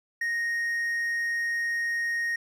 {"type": "tone", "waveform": "triangle", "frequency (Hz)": 1864.7, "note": "A#6", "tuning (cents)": 0, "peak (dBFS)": -24, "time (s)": [0.21, 2.36], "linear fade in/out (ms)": 5, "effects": []}